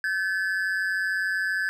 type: ring-modulated tone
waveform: triangle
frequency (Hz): 1629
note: G#6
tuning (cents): -34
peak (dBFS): -19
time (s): 0.04-1.69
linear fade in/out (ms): 0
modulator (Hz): 93.5
effects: none